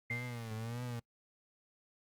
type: tone with vibrato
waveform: 35% pulse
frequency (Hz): 116.54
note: A#2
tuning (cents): 0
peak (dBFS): -37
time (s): 0.1-1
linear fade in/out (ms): 10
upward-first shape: triangle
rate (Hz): 1.7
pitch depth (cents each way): 120
type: tone with exponential decay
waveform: sine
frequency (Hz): 2093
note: C7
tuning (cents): 0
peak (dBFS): -34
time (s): 0.1-0.55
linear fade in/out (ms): 2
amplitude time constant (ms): 96
effects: noise-tail reverb RT60 0.1 s tail -25 dB re dry + Opus 32 kbps